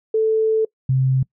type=tone pair in turn; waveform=sine; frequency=440 / 131.46 Hz; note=A4 / C3; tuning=0 / +9 cents; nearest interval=octave + major sixth; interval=2091 cents; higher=first; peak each=-14 dBFS; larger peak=neither; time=0.14-0.65 / 0.89-1.23 s; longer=first; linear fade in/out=5 ms; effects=noise-tail reverb RT60 0.1 s tail -24 dB re dry